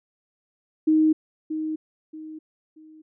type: tone with echo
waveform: sine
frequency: 312.6 Hz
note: D#4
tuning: 8 cents sharp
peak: -15 dBFS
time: 0.87-1.13 s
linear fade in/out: 10 ms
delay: 630 ms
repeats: 3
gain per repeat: -10 dB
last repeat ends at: 3.02 s
effects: none